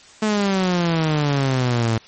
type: exponential sweep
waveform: sawtooth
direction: down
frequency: 218 to 110 Hz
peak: -13 dBFS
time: 0.22-1.98 s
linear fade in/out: 5 ms
effects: white hiss -46 dBFS RMS until 2.07 s + MP3 32 kbps